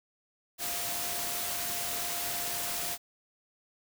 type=tone in noise; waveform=sine; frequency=698.5 Hz; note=F5; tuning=in tune; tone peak=-43 dBFS; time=0.58-2.98 s; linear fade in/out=50 ms; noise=white; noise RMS=-34 dBFS; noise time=0.58-2.98 s; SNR=-12 dB; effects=none